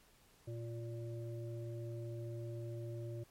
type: harmonic tone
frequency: 116.54 Hz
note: A#2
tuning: in tune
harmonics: 1 / 3 / 5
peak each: -42 / -48 / -52 dBFS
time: 0.47-3.24 s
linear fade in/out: 10 ms
effects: pink hiss -67 dBFS RMS until 3.3 s + MP3 64 kbps

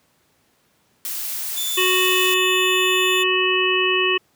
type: noise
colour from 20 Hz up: blue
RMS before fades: -27 dBFS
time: 1.05-2.34 s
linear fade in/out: 0 ms
type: tone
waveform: sawtooth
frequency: 3520 Hz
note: A7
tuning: in tune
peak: -21 dBFS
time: 1.56-3.24 s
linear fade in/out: 20 ms
type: harmonic tone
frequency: 370 Hz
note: F#4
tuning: in tune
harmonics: 1 / 3 / 5 / 7 / 8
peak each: -21 / -25 / -26 / -21 / -22 dBFS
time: 1.77-4.18 s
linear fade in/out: 10 ms
effects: pink hiss -62 dBFS RMS until 4.35 s + high-pass 100 Hz 12 dB/octave

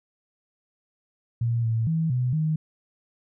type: tone with pitch steps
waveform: sine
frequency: 117.1 / 113.3 / 161.9 / 125.3 / 156.4 Hz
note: A#2 / A#2 / E3 / B2 / D#3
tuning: +8 / -49 / -31 / +25 / +9 cents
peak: -21 dBFS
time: 1.41-2.56 s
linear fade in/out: 5 ms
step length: 230 ms
effects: none

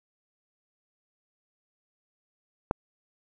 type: click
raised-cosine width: 1 ms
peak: -10 dBFS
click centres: 2.711 s
effects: none

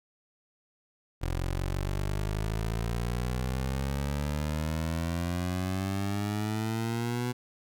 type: exponential sweep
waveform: 20% pulse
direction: up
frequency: 42.93 to 124.2 Hz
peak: -24 dBFS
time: 1.21-7.33 s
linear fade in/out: 20 ms
effects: none

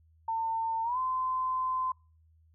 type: tone with pitch glide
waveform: sine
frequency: 902 to 1030.2 Hz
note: A5 to C6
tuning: +43 to -27 cents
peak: -28 dBFS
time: 0.28-1.92 s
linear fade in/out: 5 ms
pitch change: +230 cents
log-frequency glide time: 0.83-0.98 s
effects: noise-tail reverb RT60 0.4 s tail -26 dB re dry + added 80 Hz sine -60 dBFS peak until 2.54 s

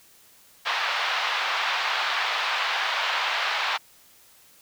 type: band-pass noise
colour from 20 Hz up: pink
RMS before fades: -26 dBFS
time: 0.65-3.78 s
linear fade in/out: 20 ms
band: 820 to 4000 Hz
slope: 24 dB/octave
effects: white hiss -55 dBFS RMS until 4.61 s

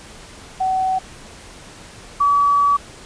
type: tone pair in turn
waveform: sine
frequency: 754 / 1143.2 Hz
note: F#5 / D6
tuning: +32 / -47 cents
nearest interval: perfect fifth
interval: 721 cents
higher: second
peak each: -16 / -12 dBFS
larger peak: second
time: 0.6-0.99 / 2.2-2.77 s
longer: second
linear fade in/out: 10 ms
effects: pink hiss -40 dBFS RMS until 3.05 s + resampled to 22050 Hz

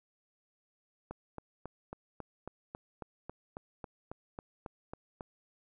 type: click train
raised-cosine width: 1 ms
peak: -27 dBFS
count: 16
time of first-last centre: 1.11-5.208 s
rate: 3.66 Hz
effects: none

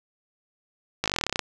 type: slowing click train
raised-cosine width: 0.2 ms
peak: -7 dBFS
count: 15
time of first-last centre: 1.04-1.393 s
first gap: 18 ms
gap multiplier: 1.05
effects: none

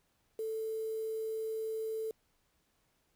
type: tone with quantisation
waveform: sine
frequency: 441.6 Hz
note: A4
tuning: 6 cents sharp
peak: -34 dBFS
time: 0.39-2.11 s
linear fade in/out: 2 ms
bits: 9
effects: pink hiss -75 dBFS RMS until 3.15 s

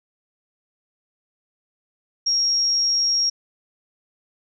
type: tone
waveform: sine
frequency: 5588 Hz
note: F8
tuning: in tune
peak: -17 dBFS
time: 2.26-3.3 s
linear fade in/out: 10 ms
effects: none

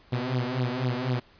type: tone with flanger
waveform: sawtooth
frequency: 125.8 Hz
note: B2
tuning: 32 cents sharp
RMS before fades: -28 dBFS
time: 0.12-1.2 s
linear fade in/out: 10 ms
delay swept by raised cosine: 0.21 to 4.91 ms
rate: 4 Hz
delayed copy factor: +0.9
effects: pink hiss -57 dBFS RMS until 1.39 s + resampled to 11025 Hz

